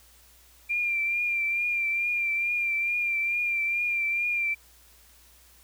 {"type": "tone with vibrato", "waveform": "sine", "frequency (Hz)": 2382, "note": "D7", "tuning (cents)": 24, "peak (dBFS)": -24, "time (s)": [0.69, 4.55], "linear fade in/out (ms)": 20, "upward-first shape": "triangle", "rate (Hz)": 2.3, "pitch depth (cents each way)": 41, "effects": ["added 60 Hz sine -59 dBFS peak until 5.63 s", "white hiss -57 dBFS RMS until 5.63 s"]}